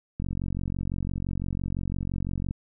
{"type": "click train", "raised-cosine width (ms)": 5, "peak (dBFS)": -18, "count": 107, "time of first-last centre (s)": [0.2, 2.509], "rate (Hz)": 45.9, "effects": []}